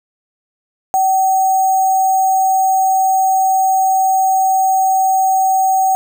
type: tone with sample-and-hold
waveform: sine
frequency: 761 Hz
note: F#5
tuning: 48 cents sharp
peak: -10 dBFS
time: 0.94-5.95 s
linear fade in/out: 0 ms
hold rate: 7350 Hz
effects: none